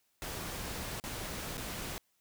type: noise with dropouts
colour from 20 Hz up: pink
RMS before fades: -40 dBFS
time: 0.22-1.98 s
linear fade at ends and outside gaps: 0 ms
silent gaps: 0.999-1.039 / 1.571-1.579 s
effects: white hiss -75 dBFS RMS until 2.2 s